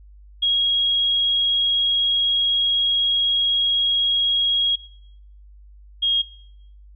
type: tone pair in turn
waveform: sine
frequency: 3292 / 3262 Hz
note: G#7 / G#7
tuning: -16 / -32 cents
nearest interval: unison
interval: 16 cents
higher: first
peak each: -16 / -17 dBFS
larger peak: first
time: 0.42-4.76 / 6.02-6.22 s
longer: first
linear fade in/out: 10 ms
effects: noise-tail reverb RT60 0.7 s tail -20 dB re dry + added 50 Hz sine -43 dBFS peak until 6.95 s